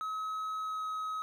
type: tone with pitch glide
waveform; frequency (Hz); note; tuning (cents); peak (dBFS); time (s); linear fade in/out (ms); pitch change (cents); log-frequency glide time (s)
triangle; 1280 to 1272.6; D#6 to D#6; +49 to +39; -32; 0.01-1.22; 0; -10; 0.6-0.85
effects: none